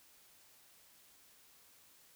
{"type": "silence", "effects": ["white hiss -64 dBFS RMS until 2.15 s"]}